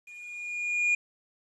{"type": "tone with level ramp", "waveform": "triangle", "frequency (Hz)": 2432, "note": "D#7", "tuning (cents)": -40, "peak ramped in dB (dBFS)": [-43, -19], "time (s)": [0.07, 0.95], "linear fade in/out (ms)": 5, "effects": ["resampled to 24000 Hz", "10-bit"]}